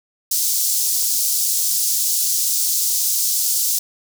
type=high-pass noise; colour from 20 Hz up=pink; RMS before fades=-19 dBFS; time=0.31-3.79 s; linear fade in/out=5 ms; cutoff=5300 Hz; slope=24 dB/octave; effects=none